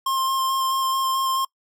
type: tone with vibrato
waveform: square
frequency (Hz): 1061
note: C6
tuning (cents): +24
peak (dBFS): -21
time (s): 0.06-1.45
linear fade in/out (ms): 5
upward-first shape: square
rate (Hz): 4.6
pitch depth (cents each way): 11
effects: noise-tail reverb RT60 0.1 s tail -25 dB re dry